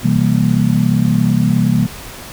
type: chord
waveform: sine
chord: C dominant seventh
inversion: none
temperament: equal with one note detuned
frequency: 127.6 / 164.81 / 196 / 233.1 Hz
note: C3 / E3 / G3 / Bb3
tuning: -43 / 0 / 0 / 0 cents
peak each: -16 dBFS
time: 0.03-1.87 s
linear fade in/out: 20 ms
effects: pink hiss -32 dBFS RMS until 2.32 s